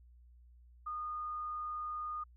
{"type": "tone", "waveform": "sine", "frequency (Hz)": 1226, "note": "D#6", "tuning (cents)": -26, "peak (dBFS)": -37, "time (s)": [0.86, 2.24], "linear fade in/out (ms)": 10, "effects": ["added 60 Hz sine -57 dBFS peak until 2.36 s"]}